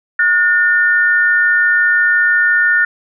sine tone pair together, 1445.8 / 1800 Hz, F#6 / A6, -40 / +39 cents, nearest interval major third, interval 379 cents, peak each -12 dBFS, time 0.19-2.85 s, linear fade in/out 5 ms, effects none

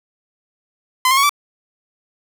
sawtooth tone with pitch steps, 1025 / 1067.9 / 1112.6 / 1159.2 Hz, C6 / C6 / C#6 / D6, -36 / +35 / +6 / -23 cents, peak -8 dBFS, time 1.05-1.294 s, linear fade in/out 2 ms, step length 61 ms, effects none

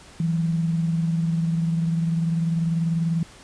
sine tone pair together, 164.81 / 184.99 Hz, E3 / F#3, 0 / 0 cents, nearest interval major second, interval 200 cents, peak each -20 / -32 dBFS, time 0.2-3.23 s, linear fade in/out 2 ms, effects pink hiss -47 dBFS RMS until 3.43 s + resampled to 22050 Hz

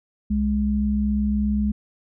sine tone pair together, 65.41 / 208.3 Hz, C2 / G#3, 0 / +5 cents, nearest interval octave + minor sixth, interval 2005 cents, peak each -24 / -20 dBFS, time 0.3-1.72 s, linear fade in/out 10 ms, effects none

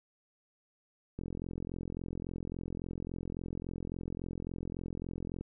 click train, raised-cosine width 3 ms, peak -26 dBFS, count 185, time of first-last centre 1.19-5.41 s, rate 43.6 Hz, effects none

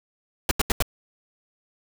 pink noise bursts, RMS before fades -20 dBFS, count 4, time 0.49-0.824 s, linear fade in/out 2 ms, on 22 ms, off 82 ms, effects none

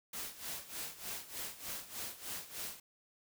white noise with tremolo, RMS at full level -41 dBFS, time 0.13-2.8 s, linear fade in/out 5 ms, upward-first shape sine, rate 3.3 Hz, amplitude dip 80%, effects none

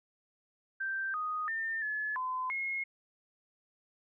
sine tone with pitch steps, 1567 / 1244 / 1804 / 1714 / 1022 / 2160 Hz, G6 / D#6 / A6 / A6 / C6 / C#7, -1 / -1 / +43 / -46 / -41 / -45 cents, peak -32 dBFS, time 0.8-2.84 s, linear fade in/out 10 ms, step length 340 ms, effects none

